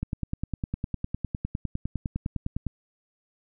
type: click train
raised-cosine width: 5 ms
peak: -16 dBFS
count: 27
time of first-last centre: 0.03-2.667 s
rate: 9.86 Hz
effects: none